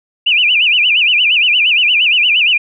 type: tone with vibrato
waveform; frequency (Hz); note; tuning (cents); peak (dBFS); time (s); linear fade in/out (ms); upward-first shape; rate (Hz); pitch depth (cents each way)
sine; 2675; E7; +25; -8; 0.26-2.58; 10; sine; 8.6; 210
effects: none